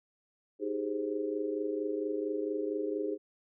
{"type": "chord", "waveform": "sine", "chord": "Ab major seventh", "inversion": "second", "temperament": "equal with one note detuned", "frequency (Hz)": [311.1, 390.9, 415.3, 523.3], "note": ["Eb4", "G4", "Ab4", "C5"], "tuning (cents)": [0, -5, 0, 0], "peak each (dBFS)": [-36, -38, -34, -40], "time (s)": [0.59, 3.18], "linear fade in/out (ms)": 50, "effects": []}